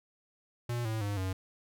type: tone with pitch steps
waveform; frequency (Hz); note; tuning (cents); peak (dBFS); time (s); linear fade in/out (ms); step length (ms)
square; 119.9 / 110.59 / 101.99 / 94.07; A#2 / A2 / G#2 / F#2; +49 / +9 / -31 / +29; -32; 0.69-1.33; 5; 160
effects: none